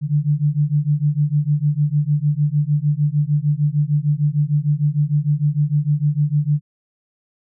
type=beating tone pair; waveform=sine; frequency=144.5 / 151.1 Hz; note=D3 / D3; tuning=-28 / +50 cents; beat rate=6.6 Hz; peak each=-18 dBFS; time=0.01-6.61 s; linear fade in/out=50 ms; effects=none